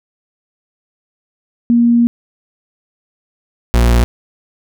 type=tone pair in turn; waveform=sine / 40% pulse; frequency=236.3 / 59.08 Hz; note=A#3 / A#1; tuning=+24 / +24 cents; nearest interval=2 octaves; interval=2400 cents; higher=first; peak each=-7 dBFS; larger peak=neither; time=1.7-2.07 / 3.74-4.04 s; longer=first; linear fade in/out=0 ms; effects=none